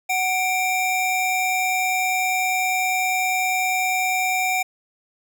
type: tone pair together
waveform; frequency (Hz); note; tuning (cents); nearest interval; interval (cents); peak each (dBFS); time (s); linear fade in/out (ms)
square; 745 / 2365; F#5 / D7; +12 / +12; octave + minor sixth; 2000; -23; 0.09-4.63; 10
effects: none